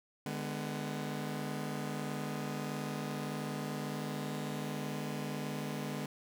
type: chord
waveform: sawtooth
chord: G# diminished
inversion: second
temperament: just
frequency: 149.51 / 207.7 / 249.2 Hz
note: D3 / G#3 / B3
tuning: +31 / 0 / +16 cents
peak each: -36 / -37 / -38 dBFS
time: 0.26-6.06 s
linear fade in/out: 2 ms
effects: none